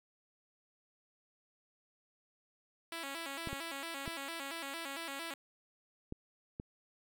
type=tone with vibrato; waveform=5% pulse; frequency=302.7 Hz; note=D#4; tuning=48 cents flat; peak=-29 dBFS; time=2.92-5.34 s; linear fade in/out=2 ms; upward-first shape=square; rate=4.4 Hz; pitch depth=160 cents each way
type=clicks; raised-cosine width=3 ms; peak=-28 dBFS; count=5; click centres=3.473 / 3.53 / 4.078 / 6.124 / 6.599 s
effects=none